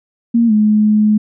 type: tone with pitch glide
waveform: sine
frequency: 233.1 to 212.5 Hz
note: A#3 to G#3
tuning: 0 to +40 cents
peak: -8 dBFS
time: 0.34-1.18 s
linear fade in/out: 10 ms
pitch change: -160 cents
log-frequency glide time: 0.47-0.52 s
effects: none